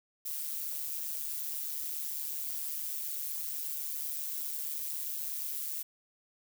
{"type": "noise with amplitude modulation", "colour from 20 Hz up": "violet", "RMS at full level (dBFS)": -34, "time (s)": [0.25, 5.83], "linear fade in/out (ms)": 10, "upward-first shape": "sine", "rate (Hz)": 148, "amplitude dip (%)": 65, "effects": []}